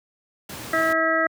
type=noise; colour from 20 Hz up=pink; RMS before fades=-35 dBFS; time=0.49-0.93 s; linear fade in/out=5 ms
type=harmonic tone; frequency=323.5 Hz; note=E4; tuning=32 cents flat; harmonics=1 / 2 / 4 / 5 / 6; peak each=-28 / -23 / -24 / -26 / -24 dBFS; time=0.73-1.27 s; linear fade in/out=5 ms
effects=high-pass 100 Hz 12 dB/octave